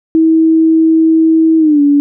sine tone with pitch glide, 322.2 to 287 Hz, E4 to D4, -39 to -40 cents, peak -5 dBFS, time 0.15-2 s, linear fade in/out 0 ms, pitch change -201 cents, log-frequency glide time 1.58-1.81 s, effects none

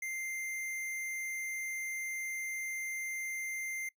square tone, 2093 Hz, C7, in tune, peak -37 dBFS, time 0.02-3.89 s, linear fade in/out 5 ms, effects noise-tail reverb RT60 0.1 s tail -21 dB re dry

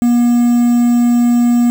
triangle tone with quantisation, 239.7 Hz, A#3, 48 cents sharp, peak -6 dBFS, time 0.02-1.7 s, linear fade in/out 0 ms, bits 5, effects none

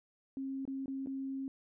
sine tone with dropouts, 269 Hz, C4, 48 cents sharp, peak -36 dBFS, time 0.37-1.48 s, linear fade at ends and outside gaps 1 ms, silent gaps 0.653-0.677 / 0.859-0.88 / 1.061-1.071 s, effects none

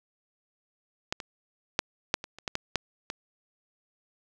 clicks, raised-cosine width 0.2 ms, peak -11 / -20 / -6 / -6 / -22 / -27 / -13 / -11 / -8 / -16 dBFS, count 10, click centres 1.125 / 1.202 / 1.791 / 2.141 / 2.241 / 2.386 / 2.478 / 2.554 / 2.757 / 3.101 s, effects none

